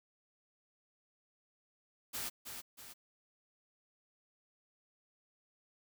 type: noise with echo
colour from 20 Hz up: white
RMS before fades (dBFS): -40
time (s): 2.13-2.3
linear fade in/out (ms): 20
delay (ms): 320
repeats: 2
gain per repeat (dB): -6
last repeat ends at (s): 2.94
effects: none